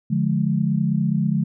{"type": "chord", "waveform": "sine", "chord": "D diminished", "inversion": "none", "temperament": "just", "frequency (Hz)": [146.83, 176.2, 211.4], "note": ["D3", "F3", "Ab3"], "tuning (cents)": [0, 16, 31], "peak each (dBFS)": -22, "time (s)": [0.1, 1.44], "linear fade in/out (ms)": 10, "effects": []}